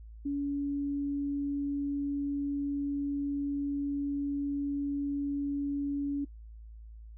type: tone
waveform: sine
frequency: 283.4 Hz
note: C#4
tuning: 38 cents sharp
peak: -29 dBFS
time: 0.25-6.25 s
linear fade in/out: 10 ms
effects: noise-tail reverb RT60 0.1 s tail -22 dB re dry + added 55 Hz sine -45 dBFS peak until 7.17 s